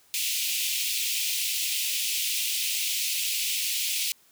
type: high-pass noise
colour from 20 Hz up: pink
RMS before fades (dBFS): -28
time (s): 0.14-4.12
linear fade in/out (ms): 0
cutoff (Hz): 2400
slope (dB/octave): 48
effects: white hiss -60 dBFS RMS until 4.31 s